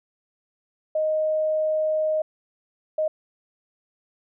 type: tone bursts at uneven times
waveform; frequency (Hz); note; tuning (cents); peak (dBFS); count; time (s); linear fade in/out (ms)
sine; 622.3; D#5; 0; -20; 2; 0.95-2.22 / 2.98-3.08; 5
effects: none